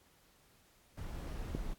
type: noise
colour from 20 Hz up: brown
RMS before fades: -41 dBFS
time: 0.97-1.74 s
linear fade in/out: 10 ms
type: click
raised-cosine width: 3 ms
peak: -22 dBFS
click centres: 1.55 s
effects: pink hiss -67 dBFS RMS until 1.78 s + AAC 64 kbps